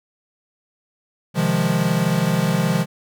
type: chord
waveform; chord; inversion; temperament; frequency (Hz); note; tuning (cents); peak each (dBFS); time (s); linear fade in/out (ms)
square; F minor seventh; second; equal; 130.81 / 155.56 / 174.61 / 207.7; C3 / Eb3 / F3 / Ab3; 0 / 0 / 0 / 0; -26 / -23 / -21 / -25; 1.34-2.86; 50
effects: none